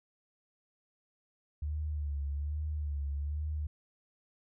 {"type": "tone with vibrato", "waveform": "sine", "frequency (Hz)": 73.42, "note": "D2", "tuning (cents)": 0, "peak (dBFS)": -32, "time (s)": [1.62, 3.67], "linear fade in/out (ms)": 5, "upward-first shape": "sine", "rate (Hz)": 1.2, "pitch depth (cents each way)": 69, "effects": []}